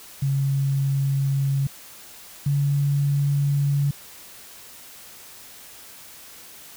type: tone pair in turn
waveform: sine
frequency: 137.5 / 141.86 Hz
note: C#3 / C#3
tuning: -14 / +40 cents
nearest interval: minor second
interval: 54 cents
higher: second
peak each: -19 / -18 dBFS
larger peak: second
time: 0.22-1.67 / 2.46-3.91 s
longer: neither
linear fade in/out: 5 ms
effects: white hiss -44 dBFS RMS until 6.76 s